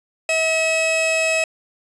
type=tone pair together; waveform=45% pulse; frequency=643 / 2572 Hz; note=E5 / E7; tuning=-43 / -43 cents; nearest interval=2 octaves; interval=2400 cents; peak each=-20 dBFS; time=0.29-1.44 s; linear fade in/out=2 ms; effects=resampled to 24000 Hz + 8-bit